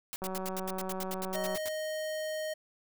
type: noise bursts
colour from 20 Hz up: white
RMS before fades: -39 dBFS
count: 15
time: 0.13-1.686 s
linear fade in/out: 0 ms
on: 30 ms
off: 79 ms
type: click train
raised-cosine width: 1 ms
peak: -25 dBFS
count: 252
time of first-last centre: 0.22-1.555 s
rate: 188 Hz
type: tone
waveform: square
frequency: 622.3 Hz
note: D#5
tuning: in tune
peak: -34 dBFS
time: 1.34-2.54 s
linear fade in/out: 10 ms
effects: none